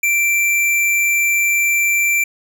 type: tone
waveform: square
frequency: 2349 Hz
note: D7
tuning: in tune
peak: -14 dBFS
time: 0.03-2.24 s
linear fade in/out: 5 ms
effects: none